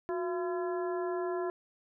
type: harmonic tone with a mistuned harmonic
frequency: 339.7 Hz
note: F4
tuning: 48 cents flat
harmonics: 1 / 2 / 3 / 4 / 5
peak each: -32 / -38 / -41 / -47 / -48 dBFS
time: 0.09-1.5 s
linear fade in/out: 0 ms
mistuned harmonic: 1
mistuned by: +110 cents
effects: none